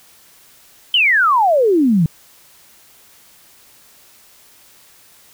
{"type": "exponential sweep", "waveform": "sine", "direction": "down", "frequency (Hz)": [3136, 151.5], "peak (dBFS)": -10, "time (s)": [0.94, 2.06], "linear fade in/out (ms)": 2, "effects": ["white hiss -48 dBFS RMS until 5.33 s"]}